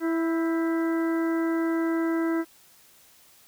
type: harmonic tone with a mistuned harmonic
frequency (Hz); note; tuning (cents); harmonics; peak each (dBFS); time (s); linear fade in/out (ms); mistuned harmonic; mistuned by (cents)
329.6; E4; 0; 1 / 2 / 3 / 4 / 5 / 6; -23 / -36 / -39 / -38 / -39 / -41; 0-2.45; 50; 5; -55
effects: white hiss -56 dBFS RMS until 3.47 s